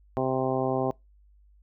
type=harmonic tone; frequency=130.81 Hz; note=C3; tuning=in tune; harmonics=1 / 2 / 3 / 4 / 5 / 6 / 7 / 8; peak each=-33 / -31 / -30 / -32 / -31 / -32 / -40 / -38 dBFS; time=0.17-0.91 s; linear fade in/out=0 ms; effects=noise-tail reverb RT60 0.2 s tail -24 dB re dry + added 50 Hz sine -55 dBFS peak until 1.62 s